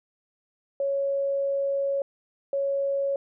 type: tone bursts at uneven times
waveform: sine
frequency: 554.4 Hz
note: C#5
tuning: in tune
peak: -23 dBFS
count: 2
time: 0.8-2.02 / 2.53-3.16 s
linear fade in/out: 2 ms
effects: none